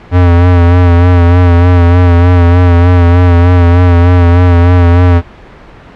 square tone with vibrato, 87.8 Hz, F2, 10 cents sharp, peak -3 dBFS, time 0.11-5.22 s, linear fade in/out 50 ms, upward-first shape sine, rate 3.3 Hz, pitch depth 40 cents each way, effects pink hiss -33 dBFS RMS until 5.95 s + low-pass 2000 Hz 12 dB/octave

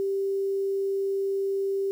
sine tone with quantisation, 392 Hz, G4, in tune, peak -24 dBFS, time 0-1.91 s, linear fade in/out 0 ms, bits 9, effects none

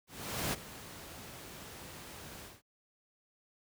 pink noise with ADSR envelope, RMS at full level -33 dBFS, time 0.07-2.62 s, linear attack 460 ms, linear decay 21 ms, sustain -15 dB, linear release 180 ms, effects high-pass 60 Hz 12 dB/octave

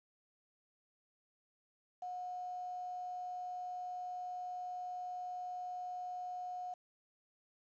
sine tone with quantisation, 725 Hz, F#5, 35 cents flat, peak -40 dBFS, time 2.02-6.74 s, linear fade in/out 5 ms, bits 10, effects resampled to 16000 Hz

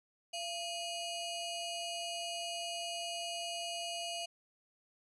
sawtooth ring-modulated tone, 1795 Hz, A6, 34 cents sharp, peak -31 dBFS, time 0.33-4.26 s, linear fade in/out 10 ms, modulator 1110 Hz, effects resampled to 24000 Hz + 12-bit

